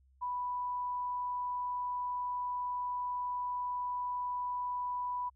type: tone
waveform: sine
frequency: 987.8 Hz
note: B5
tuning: in tune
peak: -33 dBFS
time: 0.21-5.3 s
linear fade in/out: 20 ms
effects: added 66 Hz sine -63 dBFS peak until 5.35 s